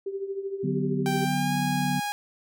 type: tone with tremolo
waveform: sine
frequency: 392 Hz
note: G4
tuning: in tune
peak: -26 dBFS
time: 0.06-1.25 s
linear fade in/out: 5 ms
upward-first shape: triangle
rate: 13 Hz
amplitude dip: 75%
type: chord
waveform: sine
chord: B minor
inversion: first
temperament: equal with one note detuned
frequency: 146.83 / 185 / 248.8 Hz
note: D3 / F#3 / B3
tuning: 0 / 0 / +13 cents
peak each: -29 dBFS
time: 0.63-2 s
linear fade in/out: 10 ms
type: tone with pitch glide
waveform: sawtooth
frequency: 784 to 823 Hz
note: G5 to G#5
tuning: 0 to -16 cents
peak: -24 dBFS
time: 1.06-2.12 s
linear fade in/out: 0 ms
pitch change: +84 cents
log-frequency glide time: 1.23-1.54 s
effects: none